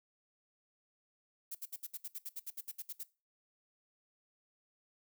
violet noise bursts, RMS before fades -42 dBFS, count 15, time 1.51-3.035 s, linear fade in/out 10 ms, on 41 ms, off 65 ms, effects noise-tail reverb RT60 0.3 s tail -19 dB re dry

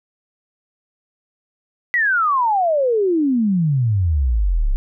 sine exponential sweep, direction down, 1993 to 30.87 Hz, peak -14 dBFS, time 1.94-4.76 s, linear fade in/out 0 ms, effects none

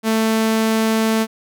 sawtooth tone, 221.7 Hz, A3, 13 cents sharp, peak -11 dBFS, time 0.03-1.27 s, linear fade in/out 50 ms, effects none

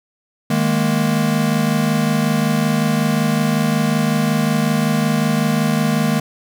square chord, D# suspended fourth, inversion none, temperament equal, 155.56 / 207.7 / 233.1 Hz, D#3 / G#3 / A#3, 0 / 0 / 0 cents, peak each -20 dBFS, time 0.5-6.2 s, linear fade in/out 5 ms, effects none

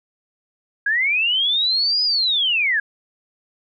sine linear two-way sweep, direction up then down, 1605 to 5020 to 1605 Hz, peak -16 dBFS, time 0.86-2.8 s, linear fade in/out 5 ms, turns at 2.03 s, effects none

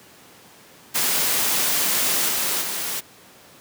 white noise with level steps, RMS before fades -21 / -23 / -27 dBFS, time 0.94-3.01 s, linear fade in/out 20 ms, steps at 2.28 / 2.61 s, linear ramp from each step 10 ms, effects pink hiss -48 dBFS RMS until 3.6 s + high-pass 150 Hz 12 dB/octave

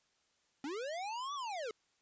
square linear two-way sweep, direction up then down, 260.8 to 1176 to 410 Hz, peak -39 dBFS, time 0.64-1.71 s, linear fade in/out 2 ms, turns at 1.34 s, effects white hiss -75 dBFS RMS until 2.01 s + resampled to 16000 Hz

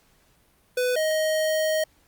square tone pair in turn, 498.6 / 626.8 Hz, B4 / D#5, +16 / +13 cents, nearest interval major third, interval 397 cents, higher second, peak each -22 dBFS, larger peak neither, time 0.77-0.96 / 0.96-1.84 s, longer second, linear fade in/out 5 ms, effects pink hiss -62 dBFS RMS until 2.07 s + Opus 48 kbps

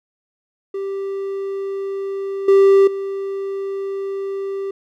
triangle tone with level steps, 392 Hz, G4, in tune, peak -20 / -6 / -20 dBFS, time 0.74-4.71 s, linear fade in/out 5 ms, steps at 2.48 / 2.87 s, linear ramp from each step 5 ms, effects none

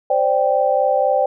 sine chord, C suspended second, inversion none, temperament equal, 523.3 / 587.3 / 784 Hz, C5 / D5 / G5, 0 / 0 / 0 cents, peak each -18 dBFS, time 0.1-1.26 s, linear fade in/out 5 ms, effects none

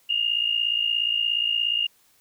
sine tone pair together, 2794 / 2851 Hz, F7 / F7, 0 / +35 cents, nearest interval unison, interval 35 cents, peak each -25 / -23 dBFS, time 0.09-1.87 s, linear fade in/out 10 ms, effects white hiss -61 dBFS RMS until 2.2 s

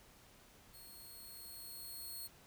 5% pulse tone with level ramp, 4307 Hz, C8, 49 cents sharp, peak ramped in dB -48 to -37 dBFS, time 0.73-2.28 s, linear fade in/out 20 ms, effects pink hiss -63 dBFS RMS until 2.46 s

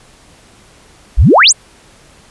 sine exponential sweep, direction up, 39.71 to 9397 Hz, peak -3 dBFS, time 1.17-1.53 s, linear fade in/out 20 ms, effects pink hiss -44 dBFS RMS until 2.3 s + resampled to 24000 Hz

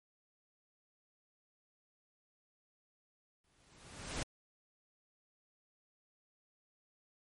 pink noise with exponential growth, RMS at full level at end -37 dBFS, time 3.44-4.23 s, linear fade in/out 2 ms, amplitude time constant 170 ms, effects MP3 48 kbps

